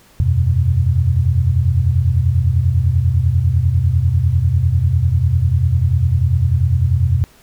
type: chord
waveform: sine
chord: E suspended second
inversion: none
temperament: equal with one note detuned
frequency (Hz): 82.41 / 92.5 / 125.41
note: E2 / F#2 / B2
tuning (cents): 0 / 0 / +27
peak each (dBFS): -16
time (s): 0.2-7.24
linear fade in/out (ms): 0
effects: pink hiss -49 dBFS RMS until 7.42 s